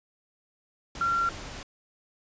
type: tone in noise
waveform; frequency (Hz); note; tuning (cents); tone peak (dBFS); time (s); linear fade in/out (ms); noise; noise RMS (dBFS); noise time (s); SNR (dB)
sine; 1372; F6; -31; -23; 1.01-1.29; 2; pink; -40; 0.95-1.63; +14
effects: resampled to 16000 Hz